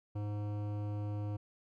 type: tone with hard clipping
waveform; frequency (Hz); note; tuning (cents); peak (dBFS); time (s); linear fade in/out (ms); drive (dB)
sine; 103.83; G#2; 0; -37; 0.15-1.37; 10; 15
effects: none